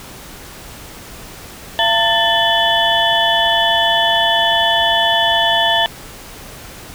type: tone cluster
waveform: sine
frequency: 680 / 905 / 1767 / 3016 / 3432 Hz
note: F5 / A5 / A6 / F#7 / A7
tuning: -46 / +48 / +7 / +32 / -44 cents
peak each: -18 dBFS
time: 1.79-5.86 s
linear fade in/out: 0 ms
effects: pink hiss -35 dBFS RMS until 6.94 s